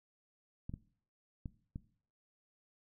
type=clicks; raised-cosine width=5 ms; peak=-29 dBFS; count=4; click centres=0.695 / 0.739 / 1.458 / 1.759 s; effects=noise-tail reverb RT60 0.5 s tail -18 dB re dry